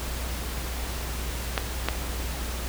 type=clicks; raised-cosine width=0.3 ms; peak=-7 dBFS; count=2; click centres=1.578 / 1.886 s; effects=added 60 Hz sine -31 dBFS peak until 2.68 s + pink hiss -35 dBFS RMS until 2.68 s